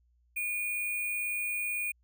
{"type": "tone with sample-and-hold", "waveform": "sine", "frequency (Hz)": 2446, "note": "D#7", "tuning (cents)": -30, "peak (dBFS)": -30, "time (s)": [0.36, 1.92], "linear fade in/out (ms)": 10, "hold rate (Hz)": 11025, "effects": ["added 60 Hz sine -65 dBFS peak until 2.03 s"]}